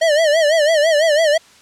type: tone with vibrato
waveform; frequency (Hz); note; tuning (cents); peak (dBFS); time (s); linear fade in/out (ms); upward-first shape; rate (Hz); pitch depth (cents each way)
square; 621; D#5; -3; -12; 0.01-1.38; 10; sine; 6; 120
effects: white hiss -47 dBFS RMS until 1.61 s + low-pass 7000 Hz 12 dB/octave